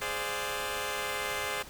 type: chord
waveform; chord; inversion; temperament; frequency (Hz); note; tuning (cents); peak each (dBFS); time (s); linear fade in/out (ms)
10% pulse; D half-diminished seventh; second; equal with one note detuned; 415.3 / 519.3 / 587.3 / 698.5; Ab4 / C5 / D5 / F5; 0 / -13 / 0 / 0; -28 / -28 / -30 / -33; 0.01-1.63; 10
effects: pink hiss -48 dBFS RMS until 1.69 s